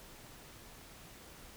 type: silence
effects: pink hiss -54 dBFS RMS until 1.56 s